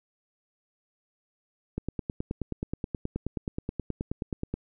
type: click train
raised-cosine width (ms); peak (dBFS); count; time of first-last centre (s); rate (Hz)
3; -17; 27; 1.78-4.54; 9.42
effects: none